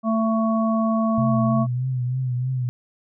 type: harmonic tone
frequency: 222.9 Hz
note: A3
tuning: 23 cents sharp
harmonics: 1 / 3 / 5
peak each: -19 / -25 / -27 dBFS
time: 0.03-1.67 s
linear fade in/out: 50 ms
type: tone with vibrato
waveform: sine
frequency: 126.9 Hz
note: B2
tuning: 47 cents sharp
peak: -21 dBFS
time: 1.18-2.69 s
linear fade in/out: 0 ms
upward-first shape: triangle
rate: 3.2 Hz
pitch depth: 65 cents each way
effects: none